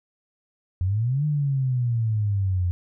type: exponential two-way sweep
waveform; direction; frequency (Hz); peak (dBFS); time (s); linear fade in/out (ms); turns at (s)
sine; up then down; 87.31 to 152.3 to 87.31; -20; 0.81-2.71; 0; 1.25
effects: none